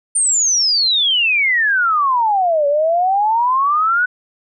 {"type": "exponential two-way sweep", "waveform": "sine", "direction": "down then up", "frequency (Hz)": [9080, 563, 1501], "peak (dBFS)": -12, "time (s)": [0.15, 4.06], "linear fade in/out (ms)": 10, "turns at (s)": 2.67, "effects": []}